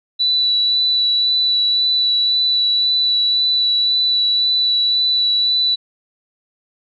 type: tone with vibrato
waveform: sine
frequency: 3957 Hz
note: B7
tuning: 3 cents sharp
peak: -13 dBFS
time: 0.19-5.76 s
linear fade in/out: 20 ms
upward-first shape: sine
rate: 1.9 Hz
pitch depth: 11 cents each way
effects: none